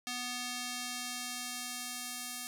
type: tone with band-pass filter sweep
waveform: square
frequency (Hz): 246.9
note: B3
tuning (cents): 0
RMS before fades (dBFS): -40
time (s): 0.07-2.47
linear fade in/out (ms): 0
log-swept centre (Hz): 5100 to 9800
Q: 0.7
effects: none